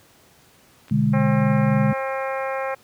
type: clicks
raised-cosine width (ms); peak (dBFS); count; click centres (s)
0.3; -29; 2; 0.883 / 0.897
type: chord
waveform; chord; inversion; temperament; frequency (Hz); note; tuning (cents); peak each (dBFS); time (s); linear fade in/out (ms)
sine; G# diminished; first; equal; 123.47 / 146.83 / 207.7; B2 / D3 / G#3; 0 / 0 / 0; -22 / -20 / -19; 0.91-1.93; 5
type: harmonic tone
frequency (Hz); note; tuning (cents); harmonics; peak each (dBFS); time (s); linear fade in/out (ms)
267.4; C4; +38; 2 / 3 / 4 / 5 / 6 / 7 / 8 / 9; -26 / -30 / -32 / -34 / -36 / -37 / -38 / -39; 1.13-2.75; 10
effects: pink hiss -54 dBFS RMS until 2.83 s + high-pass 80 Hz 12 dB/octave